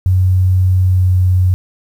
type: tone with pitch glide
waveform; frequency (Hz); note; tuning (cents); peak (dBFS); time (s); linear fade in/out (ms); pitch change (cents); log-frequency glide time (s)
sine; 92.5 to 91.65; F#2 to F#2; 0 to -16; -8; 0.06-1.54; 0; -16; 0.84-1.13
effects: 7-bit